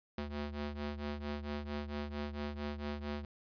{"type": "ring-modulated tone", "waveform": "sawtooth", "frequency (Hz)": 146.83, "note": "D3", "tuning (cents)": 0, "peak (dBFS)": -31, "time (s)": [0.18, 3.25], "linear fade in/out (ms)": 2, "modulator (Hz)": 71.2, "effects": ["resampled to 11025 Hz"]}